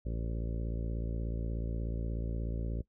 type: harmonic tone with a mistuned harmonic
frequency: 56.6 Hz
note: A1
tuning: 50 cents sharp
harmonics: 1 / 2 / 3 / 4 / 5 / 6 / 7 / 8 / 9 / 10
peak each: -34 / -40 / -44 / -46 / -48 / -50 / -51 / -52 / -53 / -54 dBFS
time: 0.05-2.82 s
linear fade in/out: 10 ms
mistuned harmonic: 10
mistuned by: +43 cents
effects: noise-tail reverb RT60 0.1 s tail -19 dB re dry